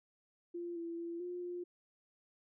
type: tone with pitch steps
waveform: sine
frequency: 345.8 / 336.3 / 339.1 / 355.3 / 353.1 Hz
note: F4 / E4 / E4 / F4 / F4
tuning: -17 / +35 / +49 / +30 / +19 cents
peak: -39 dBFS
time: 0.54-1.64 s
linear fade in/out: 10 ms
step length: 220 ms
effects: none